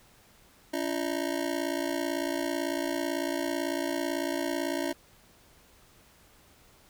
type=ring-modulated tone; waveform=25% pulse; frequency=311.1 Hz; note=D#4; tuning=in tune; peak=-22 dBFS; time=0.73-4.93 s; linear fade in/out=10 ms; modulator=29 Hz; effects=pink hiss -59 dBFS RMS until 6.89 s